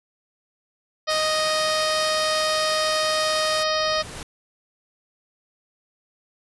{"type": "harmonic tone", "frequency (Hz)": 622.3, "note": "D#5", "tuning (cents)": 0, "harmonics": [1, 2, 3, 4, 5, 6, 7, 8, 9], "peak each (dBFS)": [-24, -26, -30, -35, -33, -32, -32, -30, -34], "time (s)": [1.07, 4.03], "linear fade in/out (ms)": 20}
{"type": "noise", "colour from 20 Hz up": "white", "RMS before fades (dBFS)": -31, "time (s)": [1.09, 3.64], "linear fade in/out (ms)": 20}
{"type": "noise with exponential growth", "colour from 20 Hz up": "pink", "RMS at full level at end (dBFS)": -34, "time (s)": [2.57, 4.23], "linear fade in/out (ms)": 2, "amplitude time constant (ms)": 360}
{"effects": ["resampled to 24000 Hz"]}